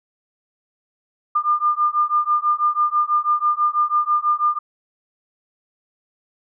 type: beating tone pair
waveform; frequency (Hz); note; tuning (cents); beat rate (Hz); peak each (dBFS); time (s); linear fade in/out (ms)
sine; 1201 / 1207.1; D6 / D6; +38 / +47; 6.1; -19; 1.35-4.59; 10
effects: none